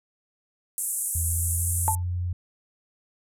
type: band-pass noise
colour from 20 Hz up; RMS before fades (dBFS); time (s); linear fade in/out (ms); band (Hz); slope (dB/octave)
pink; -29; 0.78-1.95; 0; 8000 to 12000; 48
type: tone with pitch glide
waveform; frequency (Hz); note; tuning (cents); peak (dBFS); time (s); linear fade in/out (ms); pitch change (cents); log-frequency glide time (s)
sine; 83.4 to 88.87; E2 to F2; +21 to +31; -25; 1.15-2.33; 5; +110; 1.26-1.98
type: tone with exponential decay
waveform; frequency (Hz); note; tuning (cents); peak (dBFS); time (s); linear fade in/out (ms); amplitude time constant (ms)
sine; 878; A5; -4; -17; 1.88-2.03; 0; 31
effects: none